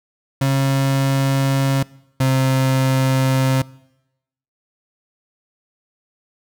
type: tone pair in turn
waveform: 35% pulse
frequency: 136 / 132.05 Hz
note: C#3 / C3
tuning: -33 / +16 cents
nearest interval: minor second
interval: 51 cents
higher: first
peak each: -13 / -12 dBFS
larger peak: second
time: 0.41-1.83 / 2.2-3.62 s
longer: neither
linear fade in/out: 5 ms
effects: noise-tail reverb RT60 0.9 s tail -23 dB re dry